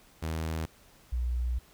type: tone pair in turn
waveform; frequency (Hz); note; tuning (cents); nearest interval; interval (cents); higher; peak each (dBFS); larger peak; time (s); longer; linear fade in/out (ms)
sawtooth / sine; 80.1 / 60.93; E2 / B1; -49 / -23; perfect fourth; 474; first; -27; neither; 0.22-0.66 / 1.12-1.59; second; 10
effects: pink hiss -59 dBFS RMS until 1.73 s